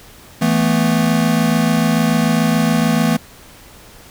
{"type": "chord", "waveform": "square", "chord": "E suspended fourth", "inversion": "none", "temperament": "equal", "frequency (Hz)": [164.81, 220, 246.9], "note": ["E3", "A3", "B3"], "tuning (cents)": [0, 0, 0], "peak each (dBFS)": [-18, -17, -19], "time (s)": [0.41, 3.17], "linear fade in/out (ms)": 10, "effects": ["pink hiss -42 dBFS RMS until 4.1 s"]}